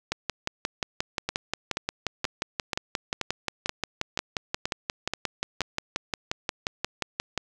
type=two click trains; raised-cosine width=0.2 ms; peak=-9 / -10 dBFS; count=42 / 10; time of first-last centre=0.12-7.377 / 1.29-5.617 s; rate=5.65 / 2.08 Hz; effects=none